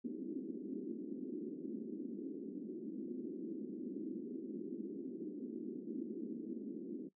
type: band-pass noise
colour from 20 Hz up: white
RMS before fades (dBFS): -44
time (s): 0.04-7.09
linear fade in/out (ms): 10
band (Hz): 210 to 360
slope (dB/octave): 48
effects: noise-tail reverb RT60 0.1 s tail -17 dB re dry